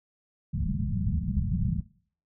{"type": "low-pass noise", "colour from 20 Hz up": "white", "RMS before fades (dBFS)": -28, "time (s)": [0.53, 1.81], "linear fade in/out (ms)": 10, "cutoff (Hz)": 210, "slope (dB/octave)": 96, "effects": ["noise-tail reverb RT60 0.5 s tail -19 dB re dry"]}